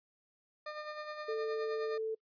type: tone with tremolo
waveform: 20% pulse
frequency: 605 Hz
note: D#5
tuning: 49 cents flat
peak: -34 dBFS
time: 0.66-1.98 s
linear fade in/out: 5 ms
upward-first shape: sine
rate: 9.6 Hz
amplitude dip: 50%
type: tone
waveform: sine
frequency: 441.5 Hz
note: A4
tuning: 6 cents sharp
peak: -33 dBFS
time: 1.28-2.15 s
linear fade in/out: 10 ms
effects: noise-tail reverb RT60 0.1 s tail -26 dB re dry + resampled to 11025 Hz